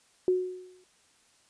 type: tone with exponential decay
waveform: sine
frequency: 366.8 Hz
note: F#4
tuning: 15 cents flat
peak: -19 dBFS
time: 0.28-0.84 s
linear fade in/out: 1 ms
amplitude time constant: 120 ms
effects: white hiss -64 dBFS RMS until 1.49 s + resampled to 22050 Hz